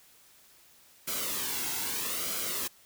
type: noise with flanger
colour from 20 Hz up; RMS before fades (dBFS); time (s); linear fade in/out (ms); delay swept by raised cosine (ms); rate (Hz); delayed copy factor
white; -33; 1.07-2.68; 10; 1.1 to 1.69; 0.79; -0.6
effects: white hiss -59 dBFS RMS until 2.85 s